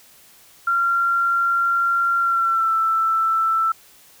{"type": "tone with pitch glide", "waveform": "sine", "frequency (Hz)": [1378, 1328], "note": ["F6", "E6"], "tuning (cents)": [-24, 12], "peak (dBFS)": -16, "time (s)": [0.67, 3.72], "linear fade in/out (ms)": 5, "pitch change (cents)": -64, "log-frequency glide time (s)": [2.2, 2.74], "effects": ["white hiss -50 dBFS RMS until 4.2 s"]}